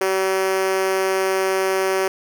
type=tone with high-pass filter; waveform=5% pulse; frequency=190.4 Hz; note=F#3; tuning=50 cents sharp; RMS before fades=-20 dBFS; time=0.01-2.08 s; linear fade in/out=2 ms; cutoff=420 Hz; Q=7.1; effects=none